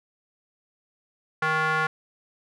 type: tone with band-pass filter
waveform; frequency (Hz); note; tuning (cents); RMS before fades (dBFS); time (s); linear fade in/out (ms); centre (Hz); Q
square; 157; D#3; +16; -24; 1.42-1.87; 5; 1400; 2.7
effects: none